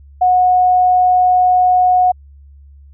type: tone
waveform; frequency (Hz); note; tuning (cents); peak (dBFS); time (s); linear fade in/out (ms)
sine; 730; F#5; -24; -8; 0.21-2.12; 10
effects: added 70 Hz sine -38 dBFS peak until 2.93 s